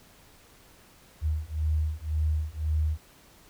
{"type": "beating tone pair", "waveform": "sine", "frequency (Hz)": [76.4, 78.3], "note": ["D#2", "D#2"], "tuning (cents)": [-31, 11], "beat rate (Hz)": 1.9, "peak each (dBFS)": -28, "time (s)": [1.21, 2.98], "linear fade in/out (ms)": 50, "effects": ["pink hiss -56 dBFS RMS until 3.49 s"]}